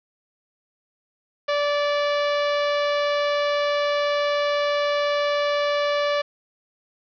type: tone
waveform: sawtooth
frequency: 581 Hz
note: D5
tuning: 19 cents flat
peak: -16 dBFS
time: 1.48-6.22 s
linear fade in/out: 10 ms
effects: resampled to 11025 Hz + 7-bit